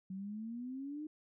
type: exponential sweep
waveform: sine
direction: up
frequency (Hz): 185.8 to 311.1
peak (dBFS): -40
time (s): 0.1-1.07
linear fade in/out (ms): 5
effects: none